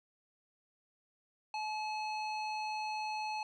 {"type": "tone with low-pass filter", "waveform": "square", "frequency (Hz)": 858, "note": "A5", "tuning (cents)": -44, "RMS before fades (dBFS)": -38, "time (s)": [1.54, 3.43], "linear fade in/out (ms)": 2, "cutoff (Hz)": 4100, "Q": 1.6, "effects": []}